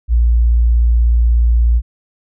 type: tone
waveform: sine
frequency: 58.27 Hz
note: A#1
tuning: in tune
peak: -8 dBFS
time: 0.08-1.82 s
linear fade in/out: 50 ms
effects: none